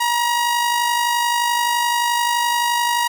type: tone with amplitude modulation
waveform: sawtooth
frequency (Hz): 953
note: A#5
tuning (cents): +38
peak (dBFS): -11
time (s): 0-3.08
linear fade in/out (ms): 10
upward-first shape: sine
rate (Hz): 51.6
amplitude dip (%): 40
effects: none